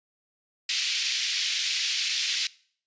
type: band-pass noise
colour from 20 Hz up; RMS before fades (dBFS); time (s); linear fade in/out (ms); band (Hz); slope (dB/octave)
white; -28; 0.69-2.47; 2; 2300 to 5300; 24
effects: noise-tail reverb RT60 0.5 s tail -21 dB re dry + resampled to 16000 Hz